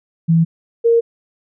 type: tone pair in turn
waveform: sine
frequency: 164.81 / 464 Hz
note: E3 / A#4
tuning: 0 / -8 cents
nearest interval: octave + tritone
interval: 1792 cents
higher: second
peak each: -9 dBFS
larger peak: neither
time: 0.28-0.45 / 0.84-1.01 s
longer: neither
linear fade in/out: 20 ms
effects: none